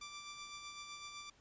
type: tone with tremolo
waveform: 10% pulse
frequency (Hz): 1174.7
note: D6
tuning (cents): 0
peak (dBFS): -37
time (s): 0.01-1.3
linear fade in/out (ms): 5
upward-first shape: sine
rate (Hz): 7.9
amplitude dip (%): 40
effects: pink hiss -68 dBFS RMS until 1.4 s + resampled to 16000 Hz